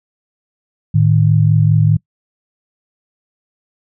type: tone pair together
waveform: sine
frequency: 108.5 / 153.44 Hz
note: A2 / D#3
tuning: -24 / -24 cents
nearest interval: tritone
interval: 600 cents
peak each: -11 dBFS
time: 0.94-1.97 s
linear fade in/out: 10 ms
effects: noise-tail reverb RT60 0.1 s tail -24 dB re dry